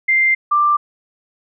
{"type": "tone pair in turn", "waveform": "sine", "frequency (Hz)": [2093, 1182.1], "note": ["C7", "D6"], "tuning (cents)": [0, 11], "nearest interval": "minor seventh", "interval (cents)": 989, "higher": "first", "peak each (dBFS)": -11, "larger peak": "neither", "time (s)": [[0.08, 0.35], [0.51, 0.77]], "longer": "first", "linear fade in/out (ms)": 10, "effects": []}